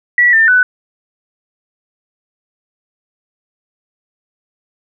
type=tone with pitch steps; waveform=sine; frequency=1943 / 1796 / 1495 Hz; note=B6 / A6 / F#6; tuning=-29 / +35 / +17 cents; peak=-6 dBFS; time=0.18-0.63 s; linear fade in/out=2 ms; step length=150 ms; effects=none